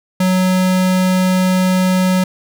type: tone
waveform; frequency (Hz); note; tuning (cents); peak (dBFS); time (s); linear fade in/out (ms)
square; 185; F#3; 0; -12; 0.2-2.24; 5
effects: none